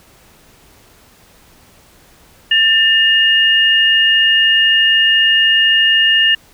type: tone pair together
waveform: sine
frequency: 1788 / 2843 Hz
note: A6 / F7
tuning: +27 / +30 cents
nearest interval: minor sixth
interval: 803 cents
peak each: -13 / -10 dBFS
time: 2.51-6.35 s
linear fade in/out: 5 ms
effects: pink hiss -47 dBFS RMS until 6.53 s